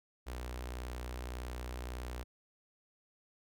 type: tone with notch filter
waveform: sawtooth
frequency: 61.74 Hz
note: B1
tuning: in tune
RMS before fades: -42 dBFS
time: 0.26-2.24 s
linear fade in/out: 20 ms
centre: 160 Hz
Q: 0.74
effects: none